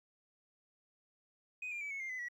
sine tone with pitch steps, 2500 / 2395 / 2295 / 2199 / 2107 / 2019 / 1934.5 Hz, D#7 / D7 / D7 / C#7 / C7 / B6 / B6, +8 / +33 / -40 / -14 / +12 / +38 / -36 cents, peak -37 dBFS, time 1.62-2.285 s, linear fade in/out 5 ms, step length 95 ms, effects tanh soft clip ceiling -37 dBFS + 12-bit

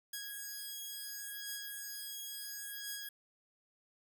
5% pulse beating tone pair, 1652 / 1652.72 Hz, G#6 / G#6, -10 / -9 cents, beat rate 0.72 Hz, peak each -33 / -35 dBFS, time 0.13-3.09 s, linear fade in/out 5 ms, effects none

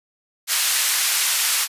white band-pass noise, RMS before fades -20 dBFS, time 0.47-1.68 s, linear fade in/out 50 ms, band 1300 to 12000 Hz, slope 12 dB/octave, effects resampled to 32000 Hz

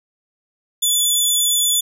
15% pulse tone with vibrato, 3462 Hz, A7, 29 cents flat, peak -8 dBFS, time 0.82-1.81 s, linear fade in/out 10 ms, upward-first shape sine, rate 8.6 Hz, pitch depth 12 cents each way, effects none

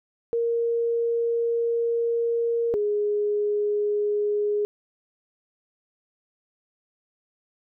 sine tone pair in turn, 466.2 / 415.3 Hz, A#4 / G#4, 0 / 0 cents, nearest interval major second, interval 200 cents, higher first, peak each -21 dBFS, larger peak neither, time 0.33-2.74 / 2.74-4.65 s, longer first, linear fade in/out 0 ms, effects none

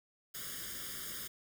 white noise with comb filter, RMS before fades -43 dBFS, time 0.34-1.28 s, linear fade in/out 10 ms, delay 0.59 ms, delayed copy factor +1, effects none

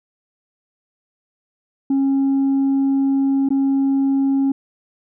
sine tone with dropouts, 272.7 Hz, C#4, 28 cents flat, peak -12 dBFS, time 1.9-4.52 s, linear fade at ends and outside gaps 5 ms, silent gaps 3.489-3.504 s, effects tanh soft clip ceiling -13 dBFS

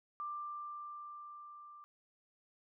sine tone with level ramp, 1184 Hz, D6, 14 cents sharp, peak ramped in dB -38 to -52 dBFS, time 0.2-1.84 s, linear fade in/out 0 ms, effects none

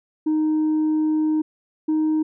sine tone pair in turn, 310 / 311.3 Hz, D#4 / D#4, -6 / +1 cents, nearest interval unison, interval 7 cents, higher second, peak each -15 dBFS, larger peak neither, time 0.26-1.42 / 1.88-2.23 s, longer first, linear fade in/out 10 ms, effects tanh soft clip ceiling -16 dBFS

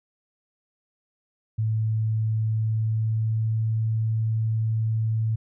sine tone with pitch glide, 110 to 111.02 Hz, A2 to A2, 0 to +16 cents, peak -21 dBFS, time 1.58-5.36 s, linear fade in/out 10 ms, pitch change +16 cents, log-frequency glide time 2.48-3.67 s, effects none

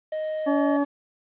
triangle tone, 622.3 Hz, D#5, in tune, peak -24 dBFS, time 0.12-0.77 s, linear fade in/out 5 ms
harmonic tone, 284.7 Hz, C#4, 46 cents sharp, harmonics 1 / 2 / 3 / 4 / 6, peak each -21 / -27 / -31 / -33 / -37 dBFS, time 0.46-0.85 s, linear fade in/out 20 ms
effects resampled to 8000 Hz + 9-bit

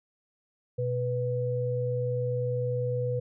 sine tone pair together, 123.47 / 493.9 Hz, B2 / B4, 0 / 0 cents, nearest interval 2 octaves, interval 2400 cents, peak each -29 / -29 dBFS, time 0.78-3.2 s, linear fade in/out 10 ms, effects none

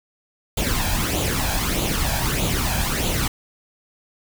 pink noise with flanger, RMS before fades -22 dBFS, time 0.57-3.28 s, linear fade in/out 5 ms, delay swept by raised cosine 0.28 to 1.26 ms, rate 1.6 Hz, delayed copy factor +0.6, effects none

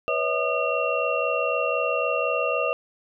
sine tone cluster, 493.1 / 557 / 643 / 1219 / 2734 Hz, B4 / C#5 / E5 / D#6 / F7, -3 / +8 / -43 / -36 / -37 cents, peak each -28 dBFS, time 0.08-2.73 s, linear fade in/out 0 ms, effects none

